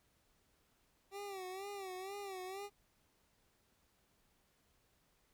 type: tone with vibrato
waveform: 25% pulse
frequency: 386.5 Hz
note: G4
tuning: 24 cents flat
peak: -40 dBFS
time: 1.11-2.7 s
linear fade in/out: 50 ms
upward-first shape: sine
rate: 2.1 Hz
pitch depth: 91 cents each way
effects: pink hiss -75 dBFS RMS until 5.33 s